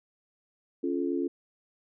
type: chord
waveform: sine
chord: Db augmented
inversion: none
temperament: just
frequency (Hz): 277.2 / 346.5 / 433.1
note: Db4 / F4 / A4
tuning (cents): 0 / -14 / -27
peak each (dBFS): -30 / -30 / -35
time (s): 0.83-1.28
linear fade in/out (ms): 10
effects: none